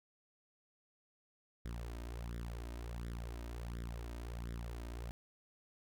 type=tone with flanger; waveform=sawtooth; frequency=58.27 Hz; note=A#1; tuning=in tune; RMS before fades=-44 dBFS; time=1.65-5.11 s; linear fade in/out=0 ms; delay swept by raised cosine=0.55 to 3.25 ms; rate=1.4 Hz; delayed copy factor=+0.75; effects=none